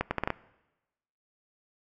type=accelerating click train; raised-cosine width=0.5 ms; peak=-12 dBFS; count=6; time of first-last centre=0.01-0.304 s; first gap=100 ms; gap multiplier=0.73; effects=noise-tail reverb RT60 1.0 s tail -20 dB re dry